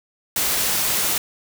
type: noise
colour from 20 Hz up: white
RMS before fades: -21 dBFS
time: 0.36-1.18 s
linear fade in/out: 2 ms
effects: none